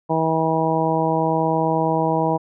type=harmonic tone; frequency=161 Hz; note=E3; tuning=41 cents flat; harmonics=1 / 2 / 3 / 4 / 5 / 6; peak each=-24 / -24 / -24 / -24 / -24 / -24 dBFS; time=0.09-2.38 s; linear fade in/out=20 ms; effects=none